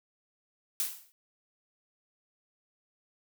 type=noise with exponential decay; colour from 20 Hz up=blue; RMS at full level=-28 dBFS; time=0.8-1.12 s; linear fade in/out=0 ms; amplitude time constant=68 ms; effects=none